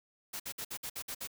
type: noise bursts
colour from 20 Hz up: white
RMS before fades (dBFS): -40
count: 8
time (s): 0.33-1.274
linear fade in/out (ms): 10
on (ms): 69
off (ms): 56
effects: none